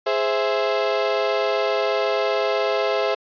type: chord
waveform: 35% pulse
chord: Ab augmented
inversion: none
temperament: equal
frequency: 415.3 / 523.3 / 659.3 Hz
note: Ab4 / C5 / E5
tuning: 0 / 0 / 0 cents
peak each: -22 dBFS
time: 0.06-3.15 s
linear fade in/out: 10 ms
effects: resampled to 11025 Hz